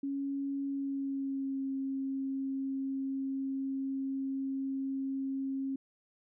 sine tone with pitch glide, 277.2 to 269.6 Hz, C#4 to C#4, 0 to -48 cents, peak -32 dBFS, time 0.03-5.76 s, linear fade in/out 5 ms, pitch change -48 cents, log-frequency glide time 0.67-1.63 s, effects none

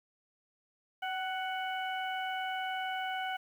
harmonic tone with a mistuned harmonic, 742 Hz, F#5, 5 cents sharp, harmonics 1 / 2 / 3 / 4, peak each -35 / -39 / -44 / -43 dBFS, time 1.02-3.37 s, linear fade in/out 10 ms, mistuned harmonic 1, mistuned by +29 cents, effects 10-bit

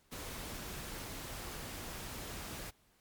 pink noise, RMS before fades -44 dBFS, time 0.11-2.71 s, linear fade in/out 20 ms, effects pink hiss -70 dBFS RMS until 3 s + MP3 96 kbps

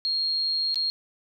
sine tone with dropouts, 4252 Hz, C8, 27 cents sharp, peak -23 dBFS, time 0.05-0.9 s, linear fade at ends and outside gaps 0 ms, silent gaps 0.744-0.757 s, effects none

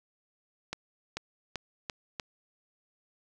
accelerating click train, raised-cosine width 0.2 ms, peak -17 dBFS, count 5, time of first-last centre 0.73-2.198 s, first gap 440 ms, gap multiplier 0.88, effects none

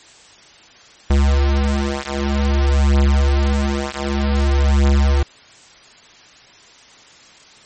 square beating tone pair, 69.3 / 69.83 Hz, C#2 / C#2, 0 / +13 cents, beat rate 0.53 Hz, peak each -17 dBFS, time 1.1-5.23 s, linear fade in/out 5 ms, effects white hiss -45 dBFS RMS until 7.65 s + MP3 32 kbps

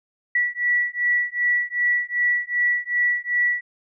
sine beating tone pair, 1946 / 1948.6 Hz, B6 / B6, -26 / -24 cents, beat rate 2.6 Hz, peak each -22 dBFS, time 0.35-3.61 s, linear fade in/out 5 ms, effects none

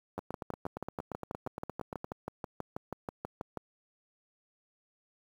two click trains, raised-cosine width 1 ms, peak -23 / -22 dBFS, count 17 / 22, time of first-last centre 0.19-2.044 / 0.18-3.573 s, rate 8.63 / 6.19 Hz, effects high-pass 80 Hz 12 dB/octave + 9-bit

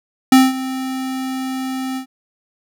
square tone with ADSR envelope, 261.6 Hz, C4, in tune, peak -5 dBFS, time 0.32-2.06 s, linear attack 4 ms, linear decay 200 ms, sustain -17 dB, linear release 93 ms, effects none

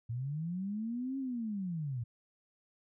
sine linear two-way sweep, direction up then down, 111.7 to 273.3 to 111.7 Hz, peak -34 dBFS, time 0.09-2.04 s, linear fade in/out 10 ms, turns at 1.18 s, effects none

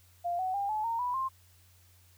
sine tone with pitch steps, 697 / 747 / 800.6 / 858.1 / 919.7 / 985.7 / 1056.5 Hz, F5 / F#5 / G5 / A5 / A#5 / B5 / C6, -4 / +16 / +36 / -44 / -24 / -4 / +16 cents, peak -29 dBFS, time 0.24-1.29 s, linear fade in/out 20 ms, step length 150 ms, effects added 90 Hz sine -60 dBFS peak until 2.17 s + white hiss -64 dBFS RMS until 2.17 s

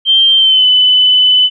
sine tone with pitch glide, 3152 to 3008 Hz, G7 to F#7, +9 to +28 cents, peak -5 dBFS, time 0.05-1.5 s, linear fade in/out 50 ms, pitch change -81 cents, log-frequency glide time 0.36-0.66 s, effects none

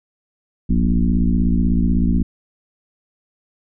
sine tone with frequency modulation, 120.6 Hz, B2, 41 cents flat, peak -13 dBFS, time 0.69-2.23 s, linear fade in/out 10 ms, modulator 56.3 Hz, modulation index 2.5, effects none

